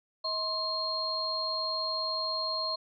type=tone cluster; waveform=sine; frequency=639 / 1053 / 4230 Hz; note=D#5 / C6 / C8; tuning=+46 / +11 / +18 cents; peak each=-37 / -36 / -31 dBFS; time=0.24-2.76 s; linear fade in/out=10 ms; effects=none